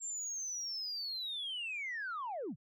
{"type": "linear sweep", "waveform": "sine", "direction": "down", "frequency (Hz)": [7459, 105.2], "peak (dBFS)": -36, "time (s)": [0, 2.56], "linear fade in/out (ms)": 50, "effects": ["tanh soft clip ceiling -34 dBFS"]}